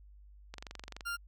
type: click train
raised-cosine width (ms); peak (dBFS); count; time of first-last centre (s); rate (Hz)
0.2; -26; 12; 0.54-1.008; 23.5
type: tone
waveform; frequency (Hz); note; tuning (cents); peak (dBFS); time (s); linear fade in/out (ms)
40% pulse; 1396.9; F6; 0; -34; 1.05-1.17; 20
effects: added 50 Hz sine -53 dBFS peak until 1.27 s